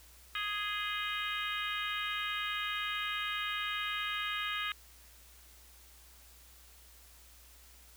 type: harmonic tone with a mistuned harmonic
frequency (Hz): 415.3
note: G#4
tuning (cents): 0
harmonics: 3 / 4 / 5 / 6 / 7 / 8 / 9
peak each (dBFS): -39 / -40 / -41 / -42 / -42 / -43 / -44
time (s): 0.35-4.72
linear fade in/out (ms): 2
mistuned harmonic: 8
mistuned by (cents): -76
effects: added 60 Hz sine -59 dBFS peak until 7.96 s + white hiss -59 dBFS RMS until 7.96 s